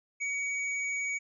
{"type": "tone with tanh clipping", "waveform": "sine", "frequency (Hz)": 2256, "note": "C#7", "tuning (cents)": 30, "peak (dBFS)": -32, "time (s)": [0.2, 1.19], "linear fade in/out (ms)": 20, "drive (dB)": 14, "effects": ["resampled to 22050 Hz"]}